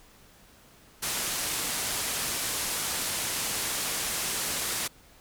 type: low-pass noise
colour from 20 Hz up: white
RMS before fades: -31 dBFS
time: 1.02-4.88 s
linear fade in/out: 10 ms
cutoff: 12000 Hz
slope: 24 dB/octave
effects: pink hiss -56 dBFS RMS until 5.2 s